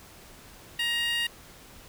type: tone with high-pass filter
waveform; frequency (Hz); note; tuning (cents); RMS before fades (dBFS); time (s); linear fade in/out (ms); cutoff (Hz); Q
15% pulse; 941; A#5; +16; -28; 0.79-1.27; 5; 2300; 9
effects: pink hiss -50 dBFS RMS until 1.88 s

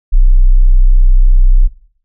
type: tone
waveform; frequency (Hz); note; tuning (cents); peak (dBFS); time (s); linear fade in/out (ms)
sine; 31.5; B0; +35; -3; 0.12-1.68; 20
effects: noise-tail reverb RT60 0.6 s tail -17 dB re dry

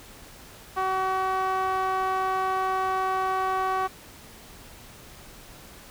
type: tone with band-pass filter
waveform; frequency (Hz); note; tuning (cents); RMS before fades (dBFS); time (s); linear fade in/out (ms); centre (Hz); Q
sawtooth; 378; F#4; +37; -26; 0.76-3.88; 20; 990; 3.4
effects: pink hiss -47 dBFS RMS until 5.9 s

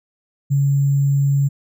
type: tone with sample-and-hold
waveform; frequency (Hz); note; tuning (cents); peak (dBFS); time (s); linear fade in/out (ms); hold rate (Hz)
sine; 140; C#3; +18; -13; 0.5-1.49; 20; 7350
effects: none

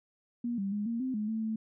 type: tone with pitch steps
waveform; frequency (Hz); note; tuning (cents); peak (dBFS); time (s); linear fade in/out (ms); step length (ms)
sine; 238.4 / 196.6 / 207.1 / 231.8 / 259.2 / 211.8 / 221.6 / 220.1; A#3 / G3 / G#3 / A#3 / C4 / G#3 / A3 / A3; +39 / +5 / -5 / -10 / -16 / +34 / +13 / +1; -30; 0.44-1.56; 5; 140
effects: none

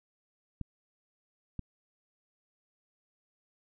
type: clicks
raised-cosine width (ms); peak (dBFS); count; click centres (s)
5; -24; 2; 0.613 / 1.593
effects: none

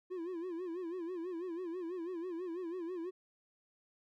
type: tone with vibrato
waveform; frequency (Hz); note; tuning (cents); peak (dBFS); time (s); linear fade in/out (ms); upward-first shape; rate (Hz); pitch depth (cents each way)
triangle; 349.2; F4; 0; -36; 0.1-3.11; 20; sine; 6.1; 120
effects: none

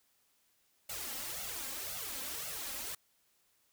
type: noise with flanger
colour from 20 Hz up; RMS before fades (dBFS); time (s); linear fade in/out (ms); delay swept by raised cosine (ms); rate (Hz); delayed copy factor
white; -41; 0.89-2.95; 5; 1.4 to 3.8; 1.9; +0.85
effects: white hiss -73 dBFS RMS until 3.72 s

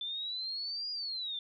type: exponential two-way sweep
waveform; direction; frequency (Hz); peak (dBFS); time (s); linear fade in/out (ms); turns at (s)
sine; up then down; 3520 to 4900 to 3520; -35; 0.01-1.39; 2; 0.91
effects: none

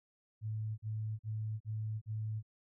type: tone bursts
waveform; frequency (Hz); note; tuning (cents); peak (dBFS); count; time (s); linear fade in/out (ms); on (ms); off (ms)
sine; 108.7; A2; -21; -35; 5; 0.41-2.428; 50; 370; 42
effects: none

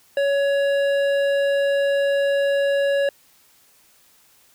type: tone with hard clipping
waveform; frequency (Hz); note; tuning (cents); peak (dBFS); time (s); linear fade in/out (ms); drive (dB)
sine; 560; C#5; +18; -19; 0.17-3.09; 2; 11
effects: white hiss -56 dBFS RMS until 4.54 s

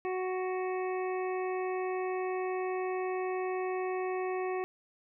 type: harmonic tone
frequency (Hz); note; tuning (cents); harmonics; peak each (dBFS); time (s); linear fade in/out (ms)
370.6; F#4; +3; 1 / 2 / 3 / 5 / 6 / 7; -32 / -38 / -42 / -46 / -48 / -49; 0.05-4.64; 0
effects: none

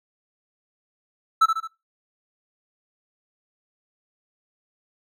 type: tone with echo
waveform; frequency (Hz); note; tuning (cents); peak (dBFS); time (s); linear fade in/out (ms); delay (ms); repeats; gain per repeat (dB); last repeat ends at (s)
triangle; 1318.5; E6; 0; -10; 1.41-1.46; 10; 72; 3; -6; 1.676
effects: noise-tail reverb RT60 0.2 s tail -18 dB re dry

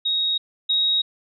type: tone pair in turn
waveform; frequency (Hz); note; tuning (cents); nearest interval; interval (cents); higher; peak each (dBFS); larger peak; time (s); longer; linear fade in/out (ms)
sine; 3770 / 3786; A#7 / A#7; +19 / +26; unison; 7; second; -19 / -17; second; 0.05-0.38 / 0.69-1.02; neither; 10
effects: none

